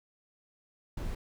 brown noise, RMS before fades -35 dBFS, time 0.97-1.15 s, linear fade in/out 5 ms, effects none

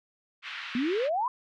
pink band-pass noise, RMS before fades -39 dBFS, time 0.42-1.1 s, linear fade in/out 50 ms, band 1400 to 3400 Hz, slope 24 dB/octave
sine exponential sweep, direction up, 230.1 to 1046.5 Hz, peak -25 dBFS, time 0.75-1.28 s, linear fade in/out 2 ms
effects none

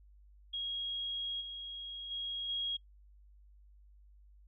sine tone with level steps, 3286 Hz, G#7, 19 cents flat, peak -35 / -41 / -36 / -33 dBFS, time 0.53-2.77 s, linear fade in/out 10 ms, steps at 1.4 / 2.1 / 2.48 s, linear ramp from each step 20 ms, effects noise-tail reverb RT60 0.1 s tail -22 dB re dry + added 50 Hz sine -57 dBFS peak until 4.47 s

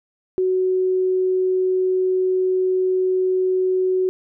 sine tone, 371.8 Hz, F#4, 8 cents sharp, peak -16 dBFS, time 0.38-4.09 s, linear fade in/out 0 ms, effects none

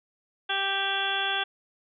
harmonic tone with a mistuned harmonic, 392 Hz, G4, in tune, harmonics 1 / 2 / 3 / 4 / 5 / 6 / 7 / 8 / 9, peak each -39 / -32 / -37 / -30 / -40 / -41 / -34 / -36 / -31 dBFS, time 0.49-1.44 s, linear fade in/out 10 ms, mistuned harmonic 9, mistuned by -64 cents, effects none

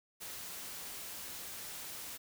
white noise, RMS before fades -45 dBFS, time 0.2-2.18 s, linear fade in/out 20 ms, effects none

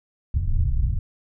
pink low-pass noise, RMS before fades -21 dBFS, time 0.34-0.99 s, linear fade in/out 5 ms, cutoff 110 Hz, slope 24 dB/octave, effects none

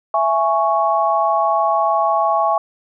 sine chord, C# minor, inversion first, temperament just, 665.2 / 831.5 / 1108.7 Hz, E5 / G#5 / C#6, +16 / +2 / 0 cents, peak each -18 dBFS, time 0.14-2.58 s, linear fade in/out 2 ms, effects none

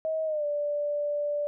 sine tone with pitch glide, 635 to 585.7 Hz, D#5 to D5, +35 to -5 cents, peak -26 dBFS, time 0.05-1.47 s, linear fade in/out 0 ms, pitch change -140 cents, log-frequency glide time 0.25-0.45 s, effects none

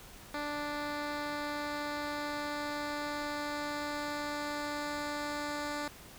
10% pulse tone with low-pass filter sweep, 293.7 Hz, D4, in tune, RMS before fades -37 dBFS, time 0.34-5.88 s, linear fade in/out 2 ms, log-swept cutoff 4100 to 7200 Hz, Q 0.95, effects pink hiss -52 dBFS RMS until 6.18 s

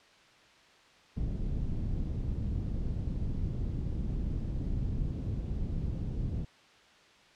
pink low-pass noise, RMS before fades -33 dBFS, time 1.16-6.45 s, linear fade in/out 10 ms, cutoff 180 Hz, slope 12 dB/octave, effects white hiss -59 dBFS RMS until 7.35 s + low-pass 4000 Hz 12 dB/octave

